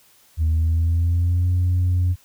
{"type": "tone with pitch glide", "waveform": "sine", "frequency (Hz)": [79.5, 89.75], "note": ["D#2", "F2"], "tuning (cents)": [38, 48], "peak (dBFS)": -14, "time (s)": [0.37, 2.16], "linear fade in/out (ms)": 50, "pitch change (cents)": 210, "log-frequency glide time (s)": [0.49, 1.51], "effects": ["tanh soft clip ceiling -14 dBFS", "white hiss -55 dBFS RMS until 2.24 s"]}